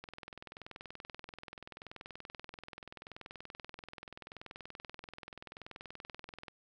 click train, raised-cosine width 0.3 ms, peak -30 dBFS, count 135, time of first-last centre 0.04-6.482 s, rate 20.8 Hz, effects none

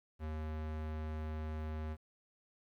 square tone with low-pass filter, 77.78 Hz, D#2, in tune, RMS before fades -40 dBFS, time 0.19-1.97 s, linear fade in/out 50 ms, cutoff 2300 Hz, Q 0.66, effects 11-bit

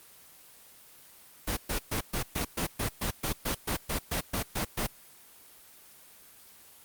pink noise bursts, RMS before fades -30 dBFS, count 16, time 1.47-4.87 s, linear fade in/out 10 ms, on 100 ms, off 120 ms, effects white hiss -54 dBFS RMS until 6.84 s + Opus 24 kbps

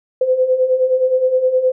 sine beating tone pair, 506 / 515.6 Hz, B4 / C5, +42 / -26 cents, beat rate 9.6 Hz, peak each -19 / -13 dBFS, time 0.21-1.72 s, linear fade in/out 5 ms, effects none

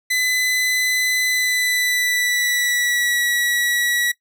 sawtooth tone with pitch glide, 2010 to 1932.6 Hz, B6 to B6, +30 to -38 cents, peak -14 dBFS, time 0.1-4.12 s, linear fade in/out 10 ms, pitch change -68 cents, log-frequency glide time 1.27-3.21 s, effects noise-tail reverb RT60 0.1 s tail -19 dB re dry

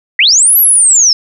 sine linear two-way sweep, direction up then down, 1864.7 to 12000 to 5120 Hz, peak -4 dBFS, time 0.19-1.13 s, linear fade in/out 2 ms, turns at 0.58 s, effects none

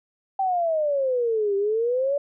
sine exponential two-way sweep, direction down then up, 784 to 392 to 580 Hz, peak -20 dBFS, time 0.39-2.18 s, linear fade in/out 5 ms, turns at 1.56 s, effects none

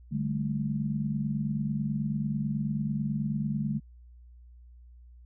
sine chord, D suspended fourth, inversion none, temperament equal with one note detuned, 146.83 / 196 / 216 Hz, D3 / G3 / A3, 0 / 0 / -32 cents, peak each -31 / -34 / -31 dBFS, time 0.11-3.8 s, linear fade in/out 20 ms, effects added 60 Hz sine -49 dBFS peak until 5.25 s

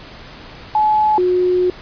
sine tone pair in turn, 855 / 362.3 Hz, A5 / F#4, -50 / -36 cents, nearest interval octave + minor third, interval 1486 cents, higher first, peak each -11 / -12 dBFS, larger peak first, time 0.75-1.18 / 1.18-1.7 s, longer second, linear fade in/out 2 ms, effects pink hiss -37 dBFS RMS until 1.81 s + resampled to 11025 Hz

